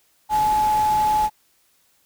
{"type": "tone in noise", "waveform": "sine", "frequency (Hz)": 853, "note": "G#5", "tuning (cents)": 46, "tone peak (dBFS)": -16, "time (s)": [0.29, 1.3], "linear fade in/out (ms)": 50, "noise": "pink", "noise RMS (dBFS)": -33, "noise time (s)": [0.29, 1.3], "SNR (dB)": 14, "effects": ["white hiss -62 dBFS RMS until 2.05 s"]}